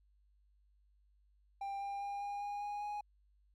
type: tone with pitch steps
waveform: triangle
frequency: 793 / 799 / 805 / 811.1 / 817.2 / 823.3 / 829.5 Hz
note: G5 / G5 / G5 / G#5 / G#5 / G#5 / G#5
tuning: +20 / +33 / +46 / -41 / -28 / -15 / -2 cents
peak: -36 dBFS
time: 1.61-3.01 s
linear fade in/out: 5 ms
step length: 200 ms
effects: added 50 Hz sine -67 dBFS peak until 3.54 s + MP3 96 kbps